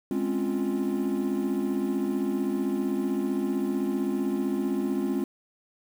triangle chord, Db major seventh, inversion second, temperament equal, 207.7 / 261.6 / 277.2 / 349.2 Hz, Ab3 / C4 / Db4 / F4, 0 / 0 / 0 / 0 cents, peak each -28 dBFS, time 0.11-5.24 s, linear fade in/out 2 ms, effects tanh soft clip ceiling -16 dBFS + 8-bit

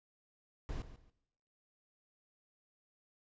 brown noise with echo, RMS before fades -40 dBFS, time 0.69-0.82 s, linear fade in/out 0 ms, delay 140 ms, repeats 2, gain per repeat -13 dB, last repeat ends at 1.1 s, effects noise-tail reverb RT60 0.8 s tail -18 dB re dry + resampled to 16000 Hz

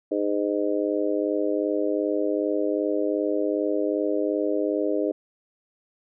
harmonic tone, 102.6 Hz, G#2, 21 cents flat, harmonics 3 / 4 / 5 / 6, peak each -26 / -27 / -28 / -29 dBFS, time 0.11-5.12 s, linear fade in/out 10 ms, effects none

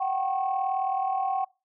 sine tone cluster, 731 / 770 / 1088 Hz, F#5 / G5 / C#6, -21 / -31 / -33 cents, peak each -31 / -25 / -33 dBFS, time 0-1.45 s, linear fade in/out 10 ms, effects noise-tail reverb RT60 0.3 s tail -26 dB re dry + tanh soft clip ceiling -16 dBFS

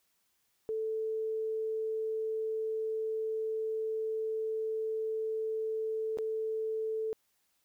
sine tone with dropouts, 440 Hz, A4, in tune, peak -31 dBFS, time 0.69-7.13 s, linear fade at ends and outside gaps 0 ms, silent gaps 6.173-6.186 s, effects white hiss -75 dBFS RMS until 7.64 s

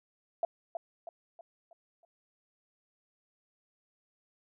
sine tone with echo, 674 Hz, E5, 38 cents sharp, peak -26 dBFS, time 0.43-0.45 s, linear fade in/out 2 ms, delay 320 ms, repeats 5, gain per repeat -7 dB, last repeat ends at 2.05 s, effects none

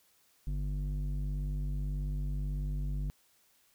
square tone with low-pass filter, 49.13 Hz, G1, 5 cents sharp, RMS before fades -34 dBFS, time 0.47-3.1 s, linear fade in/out 0 ms, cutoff 170 Hz, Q 1.5, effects white hiss -68 dBFS RMS until 3.74 s

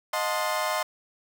30% pulse chord, D# diminished seventh, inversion none, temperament equal with one note detuned, 622.3 / 723.9 / 880 / 1046.5 Hz, D#5 / F#5 / A5 / C6, 0 / -38 / 0 / 0 cents, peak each -27 / -30 / -31 / -27 dBFS, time 0.13-0.83 s, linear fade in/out 5 ms, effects none

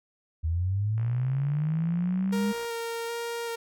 sine linear sweep, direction up, 77.78 to 207.7 Hz, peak -24 dBFS, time 0.43-2.53 s, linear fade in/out 20 ms
click train, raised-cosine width 0.5 ms, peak -32 dBFS, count 100, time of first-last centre 0.98-2.647 s, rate 59.4 Hz
sawtooth tone with vibrato, 465.3 Hz, A#4, 3 cents flat, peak -27 dBFS, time 2.32-3.56 s, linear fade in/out 10 ms, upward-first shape square, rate 1.3 Hz, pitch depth 10 cents each way
effects none

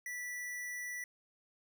square tone, 1963 Hz, B6, 11 cents flat, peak -40 dBFS, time 0.06-1.04 s, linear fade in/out 2 ms, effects none

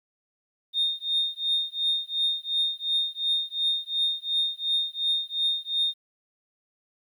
sine tone with tremolo, 3668 Hz, A#7, 29 cents flat, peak -19 dBFS, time 0.73-5.94 s, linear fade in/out 50 ms, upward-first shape triangle, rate 2.8 Hz, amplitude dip 100%, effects tanh soft clip ceiling -16 dBFS + 10-bit

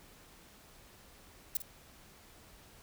violet noise with echo, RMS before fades -31 dBFS, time 1.55-1.57 s, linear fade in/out 2 ms, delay 51 ms, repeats 1, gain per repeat -12 dB, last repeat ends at 1.621 s, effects pink hiss -58 dBFS RMS until 2.82 s

